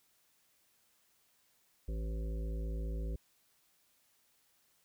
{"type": "harmonic tone", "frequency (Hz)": 54.6, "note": "A1", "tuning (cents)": -13, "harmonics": [1, 3, 5, 7, 9, 10], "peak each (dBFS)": [-35, -46, -52, -51, -53, -57], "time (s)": [1.88, 3.16], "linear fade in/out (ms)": 5, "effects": ["white hiss -72 dBFS RMS until 4.84 s"]}